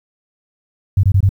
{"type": "tone bursts", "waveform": "sine", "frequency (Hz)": 96.8, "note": "G2", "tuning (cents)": -21, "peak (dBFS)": -8, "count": 4, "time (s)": [0.97, 1.292], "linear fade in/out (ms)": 5, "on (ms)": 64, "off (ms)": 22, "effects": ["8-bit"]}